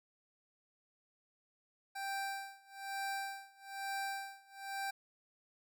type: tone with tremolo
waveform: 25% pulse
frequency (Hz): 785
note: G5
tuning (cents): +2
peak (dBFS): -33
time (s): 1.95-4.91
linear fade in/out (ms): 10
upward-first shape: sine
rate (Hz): 1.1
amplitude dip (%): 95
effects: none